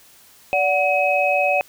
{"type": "tone cluster", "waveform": "sine", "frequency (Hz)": [577, 740, 2546], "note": ["D5", "F#5", "D#7"], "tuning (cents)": [-31, 0, 39], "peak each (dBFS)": -20, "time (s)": [0.53, 1.61], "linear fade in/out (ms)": 0, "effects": ["white hiss -50 dBFS RMS until 1.68 s"]}